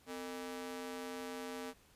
sawtooth ring-modulated tone, 355.5 Hz, F4, 31 cents sharp, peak -35 dBFS, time 0.06-1.74 s, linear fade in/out 50 ms, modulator 97.4 Hz, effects pink hiss -66 dBFS RMS until 1.95 s + resampled to 32000 Hz

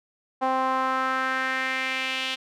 sawtooth tone with band-pass filter sweep, 261.6 Hz, C4, in tune, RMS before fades -26 dBFS, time 0.41-2.36 s, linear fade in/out 20 ms, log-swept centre 850 to 3100 Hz, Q 2.8, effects none

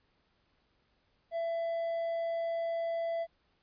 triangle tone, 668 Hz, E5, 23 cents sharp, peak -29 dBFS, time 1.31-3.27 s, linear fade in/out 50 ms, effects pink hiss -73 dBFS RMS until 3.62 s + resampled to 11025 Hz

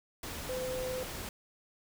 sine tone in noise, 510 Hz, C5, 44 cents flat, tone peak -34 dBFS, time 0.49-1.03 s, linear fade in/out 2 ms, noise pink, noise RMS -41 dBFS, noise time 0.23-1.29 s, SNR +4 dB, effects none

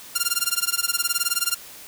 5% pulse tone with tremolo, 1395 Hz, F6, 2 cents flat, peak -6 dBFS, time 0.15-1.55 s, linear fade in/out 10 ms, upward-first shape sine, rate 19 Hz, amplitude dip 95%, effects white hiss -42 dBFS RMS until 1.87 s

